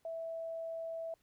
sine tone, 657 Hz, E5, 6 cents flat, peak -38 dBFS, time 0.05-1.14 s, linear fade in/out 2 ms, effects pink hiss -75 dBFS RMS until 1.22 s

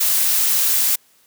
blue noise, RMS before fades -17 dBFS, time 0-0.96 s, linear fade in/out 10 ms, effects white hiss -56 dBFS RMS until 1.26 s + high-pass 100 Hz 12 dB/octave

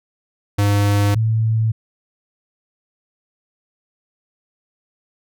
square / sine tone pair in turn, 101.8 / 111.4 Hz, G#2 / A2, -34 / +22 cents, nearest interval major second, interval 156 cents, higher second, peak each -14 dBFS, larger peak neither, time 0.58-1.15 / 1.15-1.72 s, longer neither, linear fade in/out 10 ms, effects none

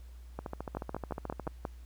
two click trains, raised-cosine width 1 ms, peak -23 / -20 dBFS, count 16 / 6, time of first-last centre 0.39-1.469 / 0.77-1.652 s, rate 13.9 / 5.67 Hz, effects added 60 Hz sine -46 dBFS peak until 1.85 s + pink hiss -65 dBFS RMS until 1.85 s

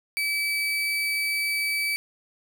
35% pulse tone, 2299 Hz, D7, 37 cents flat, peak -22 dBFS, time 0.17-1.96 s, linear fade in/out 0 ms, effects none

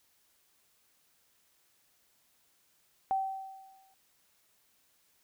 sine tone with exponential decay, 771 Hz, G5, 29 cents flat, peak -25 dBFS, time 3.11-3.94 s, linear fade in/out 0 ms, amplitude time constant 180 ms, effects white hiss -70 dBFS RMS until 5.23 s

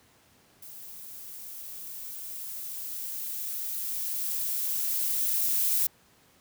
violet noise with level ramp, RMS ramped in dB -45 to -25 dBFS, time 0.62-5.87 s, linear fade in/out 5 ms, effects pink hiss -61 dBFS RMS until 6.4 s + high-pass 80 Hz 12 dB/octave

